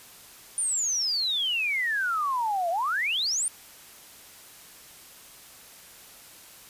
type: exponential two-way sweep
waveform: sine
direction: down then up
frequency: 9397 to 659.3 to 9397 Hz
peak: -24 dBFS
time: 0.58-3.48 s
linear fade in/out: 0 ms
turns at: 2.7 s
effects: white hiss -49 dBFS RMS until 6.69 s + resampled to 32000 Hz